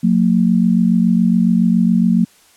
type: tone pair together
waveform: sine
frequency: 180.73 / 227.9 Hz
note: F#3 / A#3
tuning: -40 / -39 cents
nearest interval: major third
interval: 401 cents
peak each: -13 dBFS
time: 0.03-2.25 s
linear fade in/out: 10 ms
effects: white hiss -50 dBFS RMS until 2.56 s + low-pass 11000 Hz 12 dB/octave